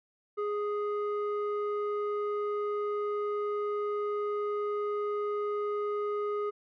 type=tone with low-pass filter; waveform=square; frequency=414.8 Hz; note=G#4; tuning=2 cents flat; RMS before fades=-32 dBFS; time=0.37-6.51 s; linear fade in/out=20 ms; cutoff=1100 Hz; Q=2; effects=none